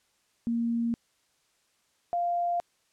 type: tone pair in turn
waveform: sine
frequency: 233.1 / 696.5 Hz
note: A#3 / F5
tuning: 0 / -5 cents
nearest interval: octave + perfect fifth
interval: 1895 cents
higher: second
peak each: -25 dBFS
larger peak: neither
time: 0.47-0.94 / 2.13-2.6 s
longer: neither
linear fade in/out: 0 ms
effects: white hiss -70 dBFS RMS until 2.92 s + low-pass 9000 Hz 12 dB/octave